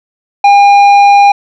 sine tone with tanh clipping, 807 Hz, G#5, 50 cents flat, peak -3 dBFS, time 0.44-1.32 s, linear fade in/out 5 ms, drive 9 dB, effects none

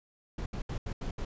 brown noise bursts at uneven times, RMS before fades -35 dBFS, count 6, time 0.38-0.46 / 0.53-0.62 / 0.69-0.78 / 0.86-0.93 / 1.01-1.11 / 1.18-1.25 s, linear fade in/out 5 ms, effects resampled to 16000 Hz

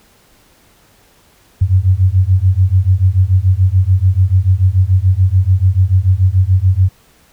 sine beating tone pair, 90.3 / 97.2 Hz, F#2 / G2, -42 / -14 cents, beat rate 6.9 Hz, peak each -11 dBFS, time 1.61-6.89 s, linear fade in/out 10 ms, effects pink hiss -50 dBFS RMS until 7.32 s

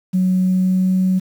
sine tone with pitch glide, 185 to 186.5 Hz, F#3 to F#3, 0 to +14 cents, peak -12 dBFS, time 0.13-1.2 s, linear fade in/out 20 ms, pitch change +14 cents, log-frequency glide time 0.4-0.93 s, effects tanh soft clip ceiling -8 dBFS + 7-bit

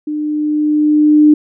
sine tone with level ramp, 301.1 Hz, D4, 43 cents sharp, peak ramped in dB -17 to -3 dBFS, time 0.07-1.34 s, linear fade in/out 5 ms, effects none

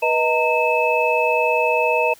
sine tone cluster, 487.8 / 630 / 915 / 2600 Hz, B4 / D#5 / A#5 / E7, -21 / +21 / -32 / -24 cents, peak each -21 dBFS, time 0.02-2.14 s, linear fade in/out 10 ms, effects white hiss -49 dBFS RMS until 2.19 s

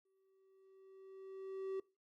triangle tone with exponential growth, 384.1 Hz, G4, 35 cents flat, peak -35 dBFS, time 0.05-1.8 s, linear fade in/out 5 ms, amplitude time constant 380 ms, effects noise-tail reverb RT60 0.3 s tail -22 dB re dry + Opus 48 kbps

